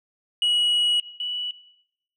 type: tone pair in turn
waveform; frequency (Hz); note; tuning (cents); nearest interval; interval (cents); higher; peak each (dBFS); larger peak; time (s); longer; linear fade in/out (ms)
sine; 2915 / 2949; F#7 / F#7; -26 / -6; unison; 20; second; -16 / -25; first; 0.42-1 / 1.2-1.51; first; 2
effects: noise-tail reverb RT60 0.8 s tail -19 dB re dry + tanh soft clip ceiling -17 dBFS